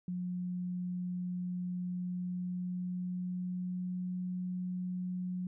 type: tone with pitch glide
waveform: sine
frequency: 179.6 to 181.58 Hz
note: F3 to F#3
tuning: +49 to -32 cents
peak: -34 dBFS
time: 0.08-5.47 s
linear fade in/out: 2 ms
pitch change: +19 cents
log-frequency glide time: 1.94-4.14 s
effects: none